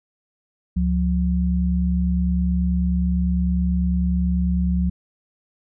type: tone pair together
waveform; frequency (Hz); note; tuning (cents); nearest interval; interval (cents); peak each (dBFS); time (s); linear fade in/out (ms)
sine; 70.36 / 179.5; C#2 / F3; +26 / +48; octave + major third; 1622; -20; 0.76-4.9; 10
effects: none